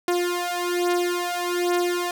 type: beating tone pair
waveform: sawtooth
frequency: 352 / 353.2 Hz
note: F4 / F4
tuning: +14 / +20 cents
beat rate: 1.2 Hz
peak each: -21 / -21 dBFS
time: 0.08-2.11 s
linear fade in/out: 2 ms
effects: none